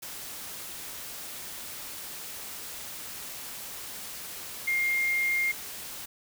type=tone in noise; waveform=sine; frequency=2122 Hz; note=C7; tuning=24 cents sharp; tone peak=-24 dBFS; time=4.67-5.52 s; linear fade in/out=10 ms; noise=white; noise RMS=-40 dBFS; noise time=0.02-6.06 s; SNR=+13 dB; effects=none